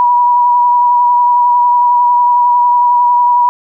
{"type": "tone with vibrato", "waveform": "sine", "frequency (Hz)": 971, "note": "B5", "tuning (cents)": -30, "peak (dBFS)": -6, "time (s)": [0, 3.49], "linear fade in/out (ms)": 0, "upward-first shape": "sine", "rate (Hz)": 11, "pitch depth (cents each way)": 19, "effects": []}